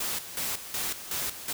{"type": "noise with tremolo", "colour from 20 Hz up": "white", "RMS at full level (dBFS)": -31, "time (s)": [0, 1.53], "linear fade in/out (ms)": 5, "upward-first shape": "square", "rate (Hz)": 2.7, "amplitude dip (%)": 70, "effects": []}